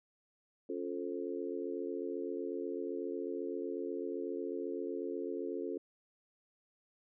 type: harmonic tone with a mistuned harmonic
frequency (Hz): 88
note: F2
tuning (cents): +14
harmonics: 3 / 4 / 5 / 6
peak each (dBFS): -42 / -40 / -40 / -47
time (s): 0.69-5.78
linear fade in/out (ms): 5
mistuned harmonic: 3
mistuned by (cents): +87
effects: none